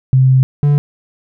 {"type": "tone pair in turn", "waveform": ["sine", "triangle"], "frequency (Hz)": [130.81, 145.16], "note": ["C3", "D3"], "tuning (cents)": [0, -20], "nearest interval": "major second", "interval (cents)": 180, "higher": "second", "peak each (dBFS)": -6, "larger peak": "neither", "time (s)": [[0.13, 0.43], [0.63, 0.78]], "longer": "first", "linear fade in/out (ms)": 0, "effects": []}